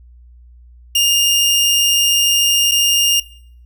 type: tone with dropouts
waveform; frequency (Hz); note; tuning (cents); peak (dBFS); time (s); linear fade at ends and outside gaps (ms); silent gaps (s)
sawtooth; 2821; F7; +17; -8; 0.95-3.2; 5; 2.713-2.717
effects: noise-tail reverb RT60 0.6 s tail -20 dB re dry + added 60 Hz sine -40 dBFS peak until 3.65 s